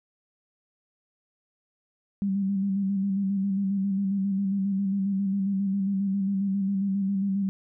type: tone with vibrato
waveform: sine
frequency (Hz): 196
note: G3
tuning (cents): 0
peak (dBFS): -23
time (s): 2.22-7.49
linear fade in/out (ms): 0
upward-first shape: square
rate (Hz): 7.4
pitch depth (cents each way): 34
effects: none

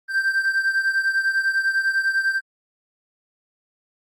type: beating tone pair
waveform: triangle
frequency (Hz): 1568 / 1578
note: G6 / G6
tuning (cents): 0 / +11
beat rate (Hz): 10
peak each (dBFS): -18 / -23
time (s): 0.08-2.41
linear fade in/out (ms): 50
effects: Opus 32 kbps

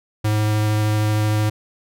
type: tone with vibrato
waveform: square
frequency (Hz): 106.7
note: G#2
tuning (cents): +47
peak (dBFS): -17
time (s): 0.24-1.5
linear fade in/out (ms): 10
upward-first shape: sine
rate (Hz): 13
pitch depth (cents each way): 8
effects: none

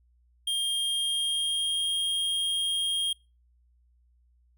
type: tone with pitch glide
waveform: square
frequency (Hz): 3214 to 3236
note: G7 to G#7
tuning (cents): +43 to -46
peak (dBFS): -26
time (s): 0.47-3.13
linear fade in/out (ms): 5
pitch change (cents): +11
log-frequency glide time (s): 0.57-1.95
effects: noise-tail reverb RT60 0.3 s tail -26 dB re dry + added 60 Hz sine -61 dBFS peak until 4.57 s

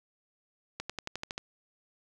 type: accelerating click train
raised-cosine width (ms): 0.2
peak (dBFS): -18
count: 8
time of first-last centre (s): 0.8-1.379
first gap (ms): 96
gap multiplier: 0.95
effects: none

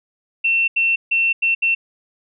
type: tone bursts at uneven times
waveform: sine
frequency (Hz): 2700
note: E7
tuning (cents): +41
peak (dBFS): -14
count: 5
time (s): 0.44-0.68 / 0.76-0.96 / 1.11-1.33 / 1.42-1.55 / 1.62-1.75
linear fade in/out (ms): 10
effects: none

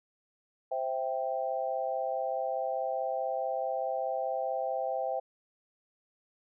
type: chord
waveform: sine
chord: C major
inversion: none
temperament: equal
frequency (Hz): 523.3 / 659.3 / 784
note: C5 / E5 / G5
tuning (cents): 0 / 0 / 0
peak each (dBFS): -34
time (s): 0.71-5.2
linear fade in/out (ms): 10
effects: none

